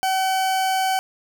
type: tone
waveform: 40% pulse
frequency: 760 Hz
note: F#5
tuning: 46 cents sharp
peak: -18 dBFS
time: 0.03-0.99 s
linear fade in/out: 0 ms
effects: none